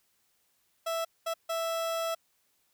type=tone bursts at uneven times; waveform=30% pulse; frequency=660 Hz; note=E5; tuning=2 cents sharp; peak=-27 dBFS; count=3; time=0.86-1.05 / 1.26-1.34 / 1.49-2.15 s; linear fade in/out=10 ms; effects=white hiss -72 dBFS RMS until 2.73 s